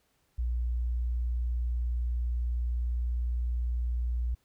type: tone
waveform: sine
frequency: 59.9 Hz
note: A#1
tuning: 48 cents sharp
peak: -27 dBFS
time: 0.38-4.35 s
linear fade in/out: 10 ms
effects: pink hiss -72 dBFS RMS until 4.44 s